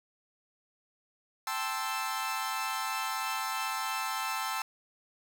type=chord; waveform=sawtooth; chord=A minor seventh; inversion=third; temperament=equal; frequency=784 / 880 / 1046.5 / 1318.5 Hz; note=G5 / A5 / C6 / E6; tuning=0 / 0 / 0 / 0 cents; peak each=-36 / -33 / -34 / -32 dBFS; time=1.47-4.62 s; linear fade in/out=2 ms; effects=none